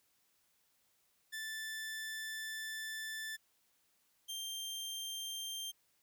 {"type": "tone pair in turn", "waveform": "sawtooth", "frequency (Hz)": [1760, 3169], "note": ["A6", "G7"], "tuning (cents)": [0, 18], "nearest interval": "minor seventh", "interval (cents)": 1018, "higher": "second", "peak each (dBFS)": [-37, -37], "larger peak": "neither", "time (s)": [[1.32, 3.37], [4.28, 5.72]], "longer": "first", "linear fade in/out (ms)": 20, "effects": ["white hiss -75 dBFS RMS until 6.02 s"]}